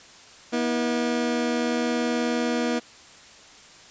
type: tone pair together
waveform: 25% pulse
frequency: 240.8 / 321.6 Hz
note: B3 / E4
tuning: -44 / -43 cents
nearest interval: perfect fourth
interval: 501 cents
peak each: -20 / -25 dBFS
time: 0.52-2.8 s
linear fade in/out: 20 ms
effects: white hiss -48 dBFS RMS until 3.9 s + resampled to 16000 Hz